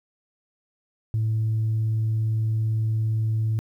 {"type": "tone", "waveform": "sine", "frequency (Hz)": 110.3, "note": "A2", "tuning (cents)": 5, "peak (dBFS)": -19, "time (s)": [1.14, 3.59], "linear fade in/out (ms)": 0, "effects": ["tanh soft clip ceiling -18 dBFS", "10-bit"]}